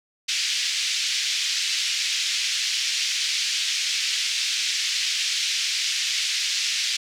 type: band-pass noise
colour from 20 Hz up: white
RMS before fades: -25 dBFS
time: 0.28-6.97 s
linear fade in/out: 10 ms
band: 2200 to 5800 Hz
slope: 24 dB/octave
effects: none

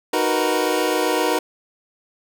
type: chord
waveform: 25% pulse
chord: B major seventh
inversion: first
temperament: equal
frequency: 311.1 / 370 / 466.2 / 493.9 Hz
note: D#4 / F#4 / A#4 / B4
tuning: 0 / 0 / 0 / 0 cents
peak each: -20 dBFS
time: 0.13-1.39 s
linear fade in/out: 5 ms
effects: none

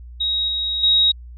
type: tone with level steps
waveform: sine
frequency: 3794 Hz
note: A#7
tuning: 30 cents sharp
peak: -18 / -20 / -12 dBFS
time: 0.2-1.12 s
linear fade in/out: 10 ms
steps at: 0.48 / 0.83 s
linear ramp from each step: 5 ms
effects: added 60 Hz sine -35 dBFS peak until 1.37 s

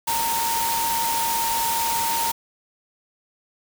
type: tone in noise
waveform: sine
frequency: 920 Hz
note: A#5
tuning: 23 cents flat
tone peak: -23 dBFS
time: 0.07-2.32 s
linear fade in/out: 10 ms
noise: white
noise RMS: -26 dBFS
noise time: 0.07-2.32 s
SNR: 0 dB
effects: none

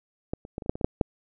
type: clicks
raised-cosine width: 2 ms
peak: -15 / -28 / -18 / -24 / -28 / -8 / -22 / -20 / -6 / -7 dBFS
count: 10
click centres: 0.335 / 0.451 / 0.581 / 0.622 / 0.661 / 0.695 / 0.755 / 0.812 / 0.845 / 1.012 s
effects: none

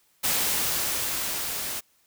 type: noise with level ramp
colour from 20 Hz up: white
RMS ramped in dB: -24 to -32 dBFS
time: 0.23-1.81 s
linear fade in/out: 20 ms
effects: white hiss -65 dBFS RMS until 2.06 s

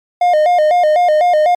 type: tone with vibrato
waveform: triangle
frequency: 659.3 Hz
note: E5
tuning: in tune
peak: -6 dBFS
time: 0.21-1.55 s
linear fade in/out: 5 ms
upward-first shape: square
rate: 4 Hz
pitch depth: 130 cents each way
effects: MP3 96 kbps

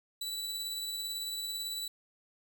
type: tone with tremolo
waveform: sawtooth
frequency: 3951 Hz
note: B7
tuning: in tune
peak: -31 dBFS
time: 0.21-1.88 s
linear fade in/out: 5 ms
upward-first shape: triangle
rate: 18 Hz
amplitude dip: 30%
effects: none

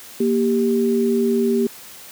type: tone pair together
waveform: sine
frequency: 234.1 / 393.7 Hz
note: A#3 / G4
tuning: +8 / +8 cents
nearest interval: major sixth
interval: 900 cents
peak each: -18 dBFS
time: 0.2-1.67 s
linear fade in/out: 5 ms
effects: white hiss -40 dBFS RMS until 2.11 s + high-pass 80 Hz 12 dB/octave

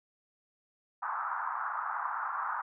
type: band-pass noise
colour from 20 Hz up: white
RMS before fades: -35 dBFS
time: 1.02-2.62 s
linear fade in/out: 10 ms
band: 850 to 1400 Hz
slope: 48 dB/octave
effects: none

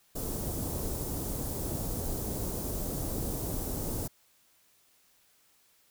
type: band-stop noise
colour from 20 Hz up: pink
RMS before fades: -34 dBFS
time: 0.15-4.08 s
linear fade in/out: 10 ms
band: 560 to 9000 Hz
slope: 12 dB/octave
effects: white hiss -66 dBFS RMS until 5.9 s

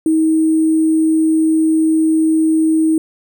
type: tone with sample-and-hold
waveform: sine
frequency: 317.5 Hz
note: D#4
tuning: 35 cents sharp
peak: -10 dBFS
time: 0.06-2.98 s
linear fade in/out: 2 ms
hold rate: 8820 Hz
effects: none

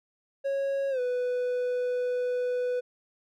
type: tone with pitch glide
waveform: triangle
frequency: 550 to 495.7 Hz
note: C#5 to B4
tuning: -14 to +6 cents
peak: -24 dBFS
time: 0.44-2.81 s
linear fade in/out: 20 ms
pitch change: -180 cents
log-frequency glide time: 0.9-1 s
effects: none

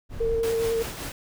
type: noise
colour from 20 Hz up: brown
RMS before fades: -32 dBFS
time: 0.09-0.45 s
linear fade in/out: 50 ms
type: tone with vibrato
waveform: sine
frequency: 456.3 Hz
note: A#4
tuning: 37 cents flat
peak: -22 dBFS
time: 0.2-0.83 s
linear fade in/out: 10 ms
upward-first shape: square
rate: 10 Hz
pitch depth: 11 cents each way
type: noise with tremolo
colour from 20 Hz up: pink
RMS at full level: -33 dBFS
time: 0.43-1.12 s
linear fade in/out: 2 ms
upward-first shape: sine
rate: 5.3 Hz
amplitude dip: 45%
effects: none

